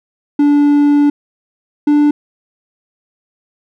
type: tone pair in turn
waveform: triangle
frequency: 290 / 294.2 Hz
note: D4 / D4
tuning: -22 / +3 cents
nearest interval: unison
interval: 25 cents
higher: second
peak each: -5 dBFS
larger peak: neither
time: 0.39-1.1 / 1.87-2.11 s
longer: first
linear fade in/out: 5 ms
effects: none